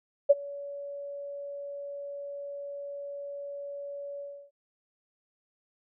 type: tone with ADSR envelope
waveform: sine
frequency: 567 Hz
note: C#5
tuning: 39 cents sharp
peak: -12 dBFS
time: 0.29-4.51 s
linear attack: 16 ms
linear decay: 30 ms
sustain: -24 dB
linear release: 310 ms
effects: none